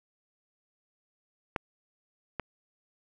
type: clicks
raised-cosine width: 0.5 ms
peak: -14 / -17 dBFS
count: 2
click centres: 1.562 / 2.397 s
effects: none